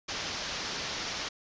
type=low-pass noise; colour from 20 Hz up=white; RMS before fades=-36 dBFS; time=0.08-1.29 s; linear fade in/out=10 ms; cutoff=6100 Hz; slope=48 dB/octave; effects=resampled to 16000 Hz